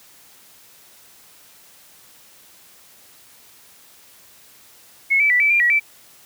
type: tone with pitch steps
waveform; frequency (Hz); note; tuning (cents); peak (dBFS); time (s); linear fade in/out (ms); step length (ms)
sine; 2184 / 2310 / 1968 / 2311 / 2389 / 1923 / 2325; C#7 / D7 / B6 / D7 / D7 / B6 / D7; -26 / -29 / -7 / -28 / +29 / -47 / -18; -13; 5.1-5.8; 20; 100
effects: white hiss -49 dBFS RMS until 6.25 s + high-pass 60 Hz 12 dB/octave

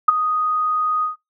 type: tone with ADSR envelope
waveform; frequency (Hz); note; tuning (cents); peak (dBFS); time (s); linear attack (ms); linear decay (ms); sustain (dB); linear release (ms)
sine; 1244.5; D#6; 0; -4; 0.08-1.16; 7; 15; -13; 130
effects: noise-tail reverb RT60 0.2 s tail -26 dB re dry

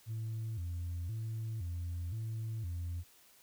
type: tone with vibrato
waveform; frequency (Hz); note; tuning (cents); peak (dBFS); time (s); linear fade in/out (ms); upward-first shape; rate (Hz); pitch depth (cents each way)
sine; 98; G2; 0; -34; 0.06-3.04; 50; square; 0.97; 220
effects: tanh soft clip ceiling -34 dBFS + white hiss -63 dBFS RMS until 3.42 s

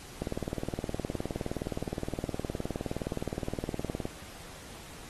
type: click train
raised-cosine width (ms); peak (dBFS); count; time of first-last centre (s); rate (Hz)
2; -19; 75; 0.22-4.054; 19.3
effects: pink hiss -48 dBFS RMS until 5.09 s + AAC 32 kbps

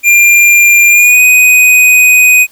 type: tone with pitch glide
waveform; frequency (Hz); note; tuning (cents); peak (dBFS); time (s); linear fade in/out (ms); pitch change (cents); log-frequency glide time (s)
square; 2393 to 2496; D7 to D#7; +32 to +5; -3; 0.03-2.47; 50; +73; 0.9-1.22
effects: white hiss -44 dBFS RMS until 2.51 s

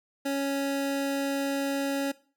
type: tone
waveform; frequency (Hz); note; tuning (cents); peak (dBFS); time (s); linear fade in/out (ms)
25% pulse; 277.2; C#4; 0; -23; 0.25-2.12; 10
effects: noise-tail reverb RT60 0.4 s tail -19 dB re dry

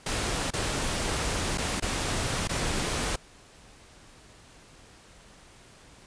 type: noise with dropouts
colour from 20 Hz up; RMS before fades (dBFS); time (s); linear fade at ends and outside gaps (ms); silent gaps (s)
pink; -29; 0.06-3.16; 5; 0.506-0.535 / 1.576-1.581 / 1.8-1.822 / 2.475-2.492
effects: pink hiss -53 dBFS RMS until 6.06 s + resampled to 22050 Hz

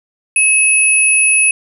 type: tone pair together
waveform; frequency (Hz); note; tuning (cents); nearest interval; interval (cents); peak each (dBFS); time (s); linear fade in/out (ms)
sine; 2574 / 10160; E7 / D#9; -42 / +35; 2 octaves; 2377; -11; 0.36-1.51; 2
effects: none

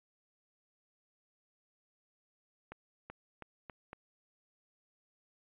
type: accelerating click train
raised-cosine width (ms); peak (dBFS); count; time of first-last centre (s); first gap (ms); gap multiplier
0.5; -30; 5; 2.72-3.931; 380; 0.85
effects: resampled to 8000 Hz

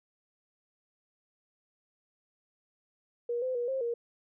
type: tone with pitch steps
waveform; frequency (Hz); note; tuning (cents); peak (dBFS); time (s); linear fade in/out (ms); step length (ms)
sine; 476.8 / 513 / 481.3 / 531 / 470.9; A#4 / C5 / B4 / C5 / A#4; +39 / -34 / -45 / +25 / +18; -29; 3.29-3.94; 5; 130
effects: none

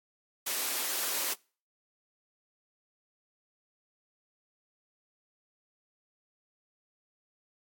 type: high-pass noise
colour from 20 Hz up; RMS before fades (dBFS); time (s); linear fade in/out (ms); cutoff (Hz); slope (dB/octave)
white; -32; 0.46-1.34; 10; 270; 24
effects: noise-tail reverb RT60 0.4 s tail -25 dB re dry + AAC 64 kbps

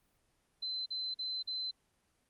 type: tone bursts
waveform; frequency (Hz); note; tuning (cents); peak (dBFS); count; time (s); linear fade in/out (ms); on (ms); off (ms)
sine; 4061; B7; +48; -35; 4; 0.62-1.712; 10; 240; 44
effects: pink hiss -75 dBFS RMS until 2.29 s + Opus 24 kbps

